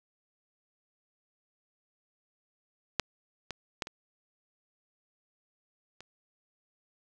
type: clicks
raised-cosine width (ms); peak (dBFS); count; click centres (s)
0.2; -8 / -19 / -14 / -24 / -29; 5; 2.997 / 3.507 / 3.822 / 3.871 / 6.006
effects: none